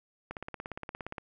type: click train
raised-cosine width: 0.5 ms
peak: -23 dBFS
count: 16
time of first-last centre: 0.31-1.182 s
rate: 17.2 Hz
effects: none